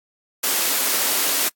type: high-pass noise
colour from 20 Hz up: white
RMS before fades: -20 dBFS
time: 0.43-1.49 s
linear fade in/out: 10 ms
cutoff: 230 Hz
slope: 24 dB/octave
effects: noise-tail reverb RT60 0.1 s tail -26 dB re dry + AAC 64 kbps